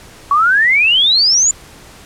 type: exponential sweep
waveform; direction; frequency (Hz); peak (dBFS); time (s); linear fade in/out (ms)
sine; up; 1108.7 to 7180; -8; 0.31-1.51; 2
effects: pink hiss -39 dBFS RMS until 2.05 s + low-pass 11000 Hz 12 dB/octave